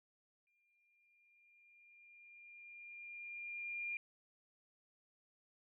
sine tone with exponential growth, 2403 Hz, D7, 39 cents sharp, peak -38 dBFS, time 0.47-3.97 s, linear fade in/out 1 ms, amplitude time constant 760 ms, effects none

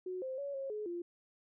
sine tone with pitch steps, 367.7 / 522 / 563 / 542 / 423.9 / 347.1 Hz, F#4 / C5 / C#5 / C#5 / G#4 / F4, -11 / -4 / +27 / -39 / +35 / -11 cents, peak -37 dBFS, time 0.06-1.02 s, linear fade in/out 5 ms, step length 160 ms, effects none

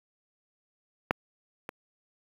clicks, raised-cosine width 0.5 ms, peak -7 / -21 dBFS, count 2, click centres 1.109 / 1.691 s, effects high-pass 100 Hz 12 dB/octave + 7-bit

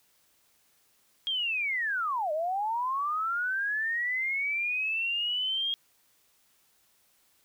sine linear two-way sweep, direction down then up, 3265 to 594 to 3265 Hz, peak -27 dBFS, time 1.27-5.74 s, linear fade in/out 0 ms, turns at 2.32 s, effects white hiss -67 dBFS RMS until 7.44 s

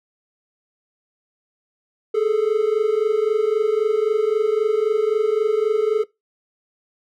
triangle tone pair together, 417.3 / 441.1 Hz, G#4 / A4, +8 / +4 cents, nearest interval minor second, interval 96 cents, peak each -18 / -16 dBFS, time 2.14-6.04 s, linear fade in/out 10 ms, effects noise-tail reverb RT60 0.2 s tail -21 dB re dry

